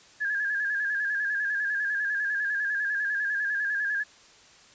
sine tone with vibrato, 1659 Hz, G#6, 2 cents flat, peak -25 dBFS, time 0.2-4.04 s, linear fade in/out 20 ms, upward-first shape square, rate 10 Hz, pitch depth 51 cents each way, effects white hiss -54 dBFS RMS until 4.74 s + resampled to 16000 Hz

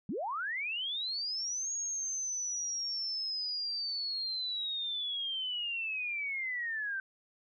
sine linear two-way sweep, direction up then down, 156.7 to 6645 to 1537 Hz, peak -33 dBFS, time 0.09-7 s, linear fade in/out 2 ms, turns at 1.72 s, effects none

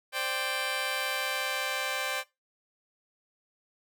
10% pulse chord, C suspended second, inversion none, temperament just, 523.3 / 588.7 / 784.9 Hz, C5 / D5 / G5, 0 / +4 / +2 cents, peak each -27 dBFS, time 0.12-2.24 s, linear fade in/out 50 ms, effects noise-tail reverb RT60 0.2 s tail -18 dB re dry

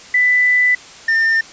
sine / triangle tone pair in turn, 1990 / 1804.9 Hz, B6 / A6, +13 / +44 cents, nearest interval major second, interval 169 cents, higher first, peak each -10 / -10 dBFS, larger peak neither, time 0.14-0.75 / 1.08-1.41 s, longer first, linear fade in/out 5 ms, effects white hiss -38 dBFS RMS until 1.52 s + resampled to 16000 Hz

